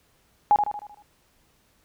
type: tone with echo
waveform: sine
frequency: 830.6 Hz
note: G#5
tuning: in tune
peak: -13 dBFS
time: 0.51-0.56 s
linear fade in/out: 0 ms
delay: 77 ms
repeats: 6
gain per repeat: -6 dB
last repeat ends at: 1.022 s
effects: pink hiss -64 dBFS RMS until 1.84 s